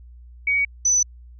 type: tone pair in turn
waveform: sine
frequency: 2253 / 5992 Hz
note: C#7 / F#8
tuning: +28 / +21 cents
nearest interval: octave + perfect fourth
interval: 1693 cents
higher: second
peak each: -17 / -15 dBFS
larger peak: second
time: 0.47-0.65 / 0.85-1.03 s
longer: neither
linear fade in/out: 5 ms
effects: added 60 Hz sine -41 dBFS peak until 1.39 s